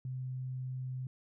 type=tone; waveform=sine; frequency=128.8 Hz; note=C3; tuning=27 cents flat; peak=-36 dBFS; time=0.05-1.07 s; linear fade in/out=2 ms; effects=none